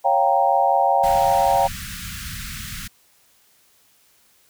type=chord; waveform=sine; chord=G half-diminished seventh; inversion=second; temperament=equal; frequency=554.4 / 698.5 / 784 / 932.3 Hz; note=Db5 / F5 / G5 / Bb5; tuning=0 / 0 / 0 / 0 cents; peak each=-22 / -20 / -18 / -22 dBFS; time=0.04-1.68 s; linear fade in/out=20 ms
type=band-stop noise; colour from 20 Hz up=pink; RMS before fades=-32 dBFS; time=1.03-2.88 s; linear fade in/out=10 ms; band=220 to 1300 Hz; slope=48 dB/octave
effects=white hiss -58 dBFS RMS until 4.49 s